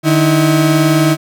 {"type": "tone pair together", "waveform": "35% pulse", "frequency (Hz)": [151.5, 322], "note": ["D#3", "E4"], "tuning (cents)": [-46, -41], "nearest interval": "octave + minor second", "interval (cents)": 1305, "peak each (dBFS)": -10, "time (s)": [0.03, 1.17], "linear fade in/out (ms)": 50, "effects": []}